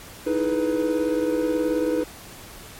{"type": "chord", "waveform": "triangle", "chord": "E major seventh", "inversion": "third", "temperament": "equal with one note detuned", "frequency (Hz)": [311.1, 329.6, 423.5, 493.9], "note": ["D#4", "E4", "G#4", "B4"], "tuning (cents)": [0, 0, 34, 0], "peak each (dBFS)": [-22, -27, -27, -22], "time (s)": [0.26, 2.04], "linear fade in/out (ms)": 10, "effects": ["pink hiss -42 dBFS RMS until 2.79 s", "MP3 64 kbps"]}